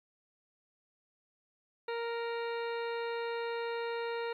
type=harmonic tone; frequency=466.2 Hz; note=A#4; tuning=in tune; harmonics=1 / 2 / 3 / 4 / 5 / 6 / 8 / 9; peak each=-35 / -41 / -45 / -47 / -49 / -51 / -53 / -54 dBFS; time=1.88-4.33 s; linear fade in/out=5 ms; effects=12-bit